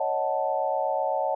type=chord; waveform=sine; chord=D# half-diminished seventh; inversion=third; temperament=equal; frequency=554.4 / 622.3 / 740 / 880 Hz; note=C#5 / D#5 / F#5 / A5; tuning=0 / 0 / 0 / 0 cents; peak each=-29 dBFS; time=0-1.35 s; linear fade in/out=5 ms; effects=none